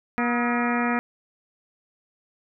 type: harmonic tone with a mistuned harmonic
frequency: 239.7 Hz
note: A#3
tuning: 48 cents sharp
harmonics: 1 / 2 / 3 / 4 / 5 / 6 / 7 / 8 / 9 / 10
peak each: -24 / -32 / -30 / -32 / -30 / -36 / -33 / -32 / -37 / -35 dBFS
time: 0.18-0.99 s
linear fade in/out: 0 ms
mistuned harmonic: 5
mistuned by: +97 cents
effects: none